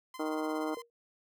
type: tone with tremolo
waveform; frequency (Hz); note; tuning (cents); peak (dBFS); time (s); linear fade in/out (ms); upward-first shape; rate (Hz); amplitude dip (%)
sawtooth; 1032; C6; -24; -39; 0.14-0.82; 2; sine; 17; 60
type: harmonic tone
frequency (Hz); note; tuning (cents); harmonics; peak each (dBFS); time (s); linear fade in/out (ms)
155.56; D#3; 0; 2 / 3 / 4 / 5 / 6 / 7 / 8 / 9; -34 / -38 / -40 / -42 / -44 / -45 / -46 / -47; 0.19-0.75; 10
type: tone with exponential decay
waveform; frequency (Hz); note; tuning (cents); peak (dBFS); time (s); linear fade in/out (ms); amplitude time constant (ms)
sine; 470.2; A#4; +15; -35; 0.77-0.9; 1; 27
effects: none